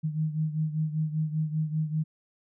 sine beating tone pair, 154.6 / 159.7 Hz, D#3 / D#3, -11 / +45 cents, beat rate 5.1 Hz, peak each -27 / -32 dBFS, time 0.03-2.04 s, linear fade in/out 20 ms, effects none

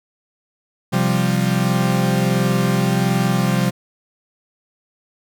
40% pulse chord, C suspended fourth, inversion none, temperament equal, 130.81 / 174.61 / 196 Hz, C3 / F3 / G3, 0 / 0 / 0 cents, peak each -19 dBFS, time 0.92-3.71 s, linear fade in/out 20 ms, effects none

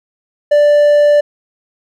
triangle tone, 587.3 Hz, D5, in tune, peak -4 dBFS, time 0.51-1.21 s, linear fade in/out 10 ms, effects none

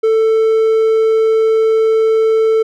triangle tone, 443.3 Hz, A4, 13 cents sharp, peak -7 dBFS, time 0.03-2.63 s, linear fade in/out 10 ms, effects none

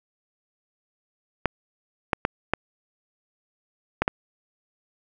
clicks, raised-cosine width 0.5 ms, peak -5 dBFS, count 6, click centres 1.457 / 2.132 / 2.251 / 2.536 / 4.02 / 4.079 s, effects none

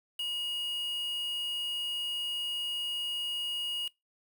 triangle tone with quantisation, 2875 Hz, F7, 50 cents sharp, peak -30 dBFS, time 0.19-3.88 s, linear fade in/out 5 ms, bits 7, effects noise-tail reverb RT60 0.2 s tail -23 dB re dry

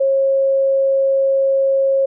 sine tone, 542 Hz, C#5, 39 cents flat, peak -12 dBFS, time 0-2.06 s, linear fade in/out 10 ms, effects none

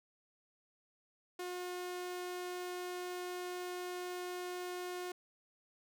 sawtooth tone, 359.6 Hz, F#4, 49 cents flat, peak -36 dBFS, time 1.39-5.12 s, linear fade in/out 5 ms, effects none

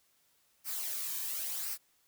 blue noise with flanger, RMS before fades -37 dBFS, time 0.64-1.78 s, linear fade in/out 50 ms, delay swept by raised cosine 0.28 to 1.48 ms, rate 0.94 Hz, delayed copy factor -0.5, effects white hiss -71 dBFS RMS until 2.07 s

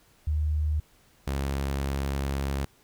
sine / sawtooth tone pair in turn, 76.1 / 68.8 Hz, D#2 / C#2, -38 / -12 cents, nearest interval major second, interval 174 cents, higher first, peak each -23 dBFS, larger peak neither, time 0.27-0.8 / 1.27-2.65 s, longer second, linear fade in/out 5 ms, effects pink hiss -61 dBFS RMS until 2.83 s

